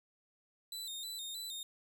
sawtooth tone with vibrato, 3829 Hz, A#7, 46 cents sharp, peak -38 dBFS, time 0.72-1.63 s, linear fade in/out 2 ms, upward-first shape square, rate 3.2 Hz, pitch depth 68 cents each way, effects none

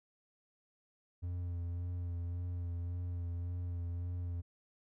triangle tone with vibrato, 87.31 Hz, F2, in tune, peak -34 dBFS, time 1.22-4.42 s, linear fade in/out 20 ms, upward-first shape sine, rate 1.8 Hz, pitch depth 25 cents each way, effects none

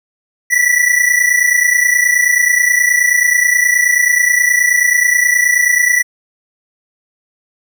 square tone pair together, 1946.1 / 1975.5 Hz, B6 / B6, -26 / 0 cents, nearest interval unison, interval 26 cents, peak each -13 dBFS, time 0.5-6.03 s, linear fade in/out 20 ms, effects none

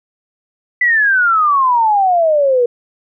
sine exponential sweep, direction down, 2004 to 472.3 Hz, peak -9 dBFS, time 0.81-2.66 s, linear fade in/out 5 ms, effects none

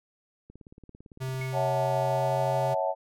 click train, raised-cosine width 3 ms, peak -35 dBFS, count 17, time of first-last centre 0.5-1.399 s, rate 17.8 Hz
square tone with pitch glide, 130.81 to 132.25 Hz, C3 to C3, 0 to +19 cents, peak -31 dBFS, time 1.2-2.75 s, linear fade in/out 20 ms, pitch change +19 cents, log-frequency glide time 2.05-2.35 s
sine tone with exponential decay, 2200 Hz, C#7, 14 cents flat, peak -34 dBFS, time 1.41-1.67 s, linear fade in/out 5 ms, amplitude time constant 56 ms
sine chord, F# minor seventh, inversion second, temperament equal with one note detuned, 554.4 / 648.3 / 740 / 880 Hz, C#5 / E5 / F#5 / A5, 0 / -29 / 0 / 0 cents, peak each -30 / -29 / -32 / -31 dBFS, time 1.52-2.95 s, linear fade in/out 50 ms
effects none

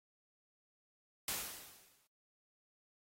white noise with exponential decay, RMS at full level -36 dBFS, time 1.28-2.07 s, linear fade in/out 2 ms, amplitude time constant 170 ms, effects AAC 48 kbps

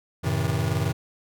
square chord, F# diminished seventh, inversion none, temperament just, 92.5 / 111 / 133.2 / 159.84 Hz, F#2 / A2 / C3 / Eb3, 0 / +16 / +31 / +47 cents, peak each -29 dBFS, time 0.23-0.93 s, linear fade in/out 20 ms, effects none

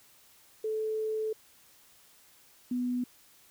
sine tone pair in turn, 435.8 / 247.4 Hz, A4 / B3, -17 / +3 cents, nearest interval minor seventh, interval 980 cents, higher first, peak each -29 / -28 dBFS, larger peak second, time 0.64-1.33 / 2.71-3.04 s, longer first, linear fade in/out 5 ms, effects white hiss -60 dBFS RMS until 3.5 s

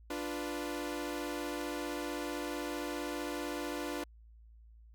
sawtooth chord, B diminished, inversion first, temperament equal, 293.7 / 349.2 / 493.9 Hz, D4 / F4 / B4, 0 / 0 / 0 cents, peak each -35 / -37 / -39 dBFS, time 0.1-4.04 s, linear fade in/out 5 ms, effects added 56 Hz sine -54 dBFS peak until 4.94 s

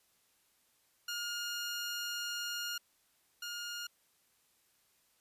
15% pulse tone pair in turn, 1421 / 1421 Hz, F6 / F6, +30 / +30 cents, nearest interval unison, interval 0 cents, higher neither, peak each -30 / -33 dBFS, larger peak first, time 1.08-2.78 / 3.42-3.87 s, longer first, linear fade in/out 5 ms, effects white hiss -72 dBFS RMS until 5.2 s + resampled to 32000 Hz

